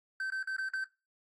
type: tone with dropouts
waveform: triangle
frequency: 1546 Hz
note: G6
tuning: 24 cents flat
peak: -31 dBFS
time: 0.2-0.84 s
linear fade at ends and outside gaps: 2 ms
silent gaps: 0.302-0.321 / 0.429-0.473 / 0.566-0.583 / 0.687-0.735 s
effects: noise-tail reverb RT60 0.3 s tail -21 dB re dry + AAC 32 kbps